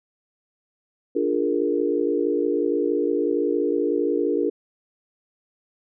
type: chord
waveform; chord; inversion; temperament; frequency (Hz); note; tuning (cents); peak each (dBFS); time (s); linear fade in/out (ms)
sine; Bb dominant seventh; first; equal; 293.7 / 349.2 / 415.3 / 466.2; D4 / F4 / Ab4 / Bb4; 0 / 0 / 0 / 0; -25; 1.15-4.5; 10
effects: none